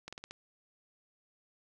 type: slowing click train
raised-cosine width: 0.2 ms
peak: -26 dBFS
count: 5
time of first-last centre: 0.08-0.31 s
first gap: 46 ms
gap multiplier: 1.15
effects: none